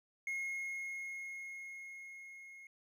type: tone with level ramp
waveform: triangle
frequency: 2157 Hz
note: C#7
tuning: 48 cents flat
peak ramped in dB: -34 to -50 dBFS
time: 0.27-2.67 s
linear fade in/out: 2 ms
effects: none